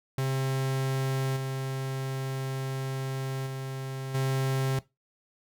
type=tone with level steps; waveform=45% pulse; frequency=133.3 Hz; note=C3; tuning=33 cents sharp; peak=-26 / -30 / -33 / -25 dBFS; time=0.18-4.79 s; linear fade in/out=2 ms; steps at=1.36 / 3.46 / 4.14 s; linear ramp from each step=10 ms; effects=noise-tail reverb RT60 0.2 s tail -18 dB re dry